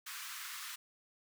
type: high-pass noise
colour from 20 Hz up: pink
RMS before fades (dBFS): -45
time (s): 0.06-0.76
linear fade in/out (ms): 10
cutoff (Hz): 1100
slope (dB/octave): 48
effects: none